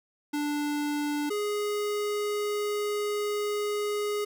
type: tone pair in turn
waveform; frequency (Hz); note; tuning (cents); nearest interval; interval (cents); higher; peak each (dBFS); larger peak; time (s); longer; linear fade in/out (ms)
square; 293.7 / 415.4; D4 / G#4; 0 / 0; tritone; 600; second; -28; neither; 0.33-1.3 / 1.3-4.25; second; 10
effects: none